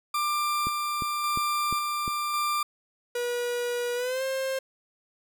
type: tone with tremolo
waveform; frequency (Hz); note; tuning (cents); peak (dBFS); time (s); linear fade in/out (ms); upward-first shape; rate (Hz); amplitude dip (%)
40% pulse; 1188; D6; +20; -24; 0.14-2.63; 5; square; 0.91; 25
type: click train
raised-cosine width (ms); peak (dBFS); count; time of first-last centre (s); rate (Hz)
3; -22; 5; 0.67-2.078; 2.84
type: tone with pitch glide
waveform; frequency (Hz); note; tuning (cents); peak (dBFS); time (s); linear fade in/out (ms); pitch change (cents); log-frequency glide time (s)
45% pulse; 483.8 to 530.6; B4 to C5; -36 to +24; -27; 3.15-4.59; 5; +160; 3.95-4.23
effects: none